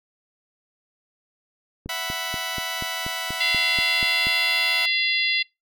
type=click train; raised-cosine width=3 ms; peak=-20 dBFS; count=11; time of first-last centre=1.86-4.27 s; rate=4.15 Hz
type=chord; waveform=10% pulse; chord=E suspended second; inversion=none; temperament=just; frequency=659.3 / 741.7 / 988.9 Hz; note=E5 / F#5 / B5; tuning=0 / +4 / +2 cents; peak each=-24 dBFS; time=1.89-4.86 s; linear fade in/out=5 ms
type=harmonic tone; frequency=685 Hz; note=F5; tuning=34 cents flat; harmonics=3 / 4 / 5 / 6 / 7; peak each=-23 / -25 / -27 / -29 / -30 dBFS; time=3.4-5.43 s; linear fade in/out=10 ms
effects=noise-tail reverb RT60 0.2 s tail -24 dB re dry